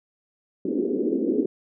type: band-pass noise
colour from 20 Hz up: pink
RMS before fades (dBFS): -24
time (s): 0.65-1.46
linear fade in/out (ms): 5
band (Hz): 230 to 440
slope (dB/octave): 48
effects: none